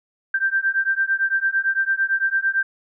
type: beating tone pair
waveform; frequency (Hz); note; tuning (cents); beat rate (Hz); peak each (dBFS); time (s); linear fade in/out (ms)
sine; 1568 / 1576.9; G6 / G6; 0 / +10; 8.9; -21; 0.34-2.63; 5
effects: none